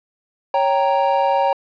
triangle chord, G diminished, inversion second, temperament equal, 554.4 / 784 / 932.3 Hz, Db5 / G5 / Bb5, 0 / 0 / 0 cents, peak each -17 dBFS, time 0.54-1.53 s, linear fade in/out 2 ms, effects resampled to 11025 Hz + 8-bit

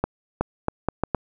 accelerating click train, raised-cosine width 1 ms, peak -7 dBFS, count 6, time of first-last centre 0.04-1.147 s, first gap 370 ms, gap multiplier 0.74, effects none

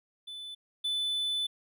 triangle tone pair in turn, 3500 / 3500 Hz, A7 / A7, -10 / -10 cents, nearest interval unison, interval 0 cents, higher neither, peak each -38 / -27 dBFS, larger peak second, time 0.27-0.55 / 0.84-1.47 s, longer second, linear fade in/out 10 ms, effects none

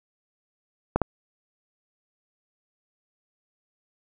clicks, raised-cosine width 1 ms, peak -6 / -7 dBFS, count 2, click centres 0.96 / 1.017 s, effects none

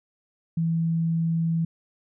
sine tone, 164.81 Hz, E3, in tune, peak -21 dBFS, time 0.57-1.65 s, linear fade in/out 5 ms, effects none

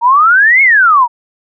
sine exponential two-way sweep, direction up then down, 916 to 2217 to 916 Hz, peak -4 dBFS, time 0.01-1.08 s, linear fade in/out 50 ms, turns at 0.62 s, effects none

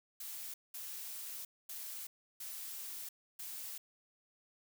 blue noise bursts at uneven times, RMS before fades -45 dBFS, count 5, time 0.2-0.54 / 0.74-1.45 / 1.69-2.07 / 2.4-3.09 / 3.39-3.78 s, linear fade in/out 5 ms, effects none

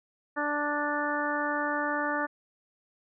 harmonic tone, 293.7 Hz, D4, in tune, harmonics 1 / 2 / 3 / 4 / 5 / 6, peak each -34 / -34 / -34 / -34 / -34 / -34 dBFS, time 0.36-2.27 s, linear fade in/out 20 ms, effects none

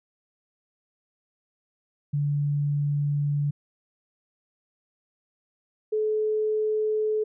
sine tone pair in turn, 144.8 / 430.2 Hz, D3 / A4, -24 / -39 cents, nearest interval octave + perfect fifth, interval 1885 cents, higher second, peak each -22 dBFS, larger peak neither, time 2.13-3.51 / 5.92-7.24 s, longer first, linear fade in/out 10 ms, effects none

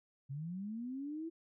sine linear sweep, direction up, 130.81 to 334.9 Hz, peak -39 dBFS, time 0.29-1.3 s, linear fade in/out 20 ms, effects none

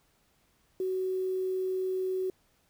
sine tone with quantisation, 374.1 Hz, F#4, 19 cents sharp, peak -28 dBFS, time 0.8-2.3 s, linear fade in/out 2 ms, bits 9, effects pink hiss -69 dBFS RMS until 2.69 s

